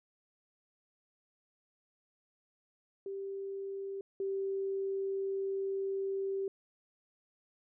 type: tone pair in turn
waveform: sine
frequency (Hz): 392 / 389.5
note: G4 / G4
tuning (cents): 0 / -11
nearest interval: unison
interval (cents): 11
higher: first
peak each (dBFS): -37 / -32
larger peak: second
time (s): 3.06-4.01 / 4.2-6.48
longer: second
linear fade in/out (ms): 2
effects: none